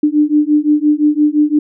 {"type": "beating tone pair", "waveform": "sine", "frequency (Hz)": [296.1, 301.9], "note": ["D4", "D4"], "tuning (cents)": [14, 48], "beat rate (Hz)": 5.8, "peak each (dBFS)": -12, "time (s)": [0.03, 1.59], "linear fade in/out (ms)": 5, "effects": []}